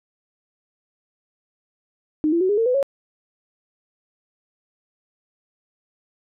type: tone with pitch steps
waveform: sine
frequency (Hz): 306.7 / 338.3 / 373.3 / 411.8 / 454.3 / 501.1 / 552.8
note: D#4 / E4 / F#4 / G#4 / A#4 / B4 / C#5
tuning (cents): -25 / +45 / +15 / -15 / -45 / +25 / -5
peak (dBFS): -16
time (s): 2.24-2.828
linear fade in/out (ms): 0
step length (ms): 84
effects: none